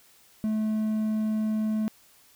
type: tone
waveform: triangle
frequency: 216.5 Hz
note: A3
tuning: 28 cents flat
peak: -22 dBFS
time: 0.44-1.88 s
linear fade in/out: 0 ms
effects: white hiss -58 dBFS RMS until 2.35 s